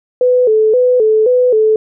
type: tone with vibrato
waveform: sine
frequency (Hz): 466.2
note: A#4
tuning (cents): 0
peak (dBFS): -7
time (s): 0.21-1.76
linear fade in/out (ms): 2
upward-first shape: square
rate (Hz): 1.9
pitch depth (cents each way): 120
effects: none